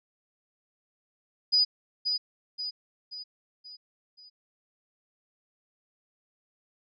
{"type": "tone with echo", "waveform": "sine", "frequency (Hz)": 4945, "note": "D#8", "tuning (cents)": -12, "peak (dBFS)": -19, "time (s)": [1.52, 1.65], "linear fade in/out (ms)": 20, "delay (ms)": 530, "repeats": 5, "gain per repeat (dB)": -6, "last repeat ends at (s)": 4.3, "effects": []}